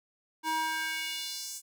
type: tone with high-pass filter sweep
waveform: square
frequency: 318 Hz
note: D#4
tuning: 38 cents sharp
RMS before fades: -34 dBFS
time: 0.43-1.62 s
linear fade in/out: 50 ms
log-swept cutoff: 680 to 7800 Hz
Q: 2
effects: none